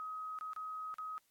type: tone with dropouts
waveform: sine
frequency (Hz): 1265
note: D#6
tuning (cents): +28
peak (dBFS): -40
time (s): 0-1.18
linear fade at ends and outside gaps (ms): 0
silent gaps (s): 0.388-0.41 / 0.533-0.563 / 0.941-0.984
effects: white hiss -75 dBFS RMS until 1.3 s + AAC 64 kbps